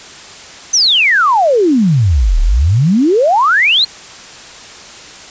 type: exponential two-way sweep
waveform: sine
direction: down then up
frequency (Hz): 6290 to 34.65 to 4322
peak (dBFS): -7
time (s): 0.73-3.85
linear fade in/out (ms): 10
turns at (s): 2.4
effects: white hiss -33 dBFS RMS until 5.3 s + resampled to 16000 Hz